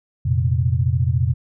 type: chord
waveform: sine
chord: F suspended fourth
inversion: none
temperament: equal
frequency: 87.31 / 116.54 / 130.81 Hz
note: F2 / Bb2 / C3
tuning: 0 / 0 / 0 cents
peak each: -20 dBFS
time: 0.25-1.34 s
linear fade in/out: 10 ms
effects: none